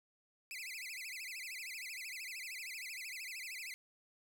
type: tone with vibrato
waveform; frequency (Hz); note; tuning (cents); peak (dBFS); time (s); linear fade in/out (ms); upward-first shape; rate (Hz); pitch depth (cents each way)
sawtooth; 2300; D7; -37; -40; 0.51-3.74; 0; sine; 13; 250
effects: none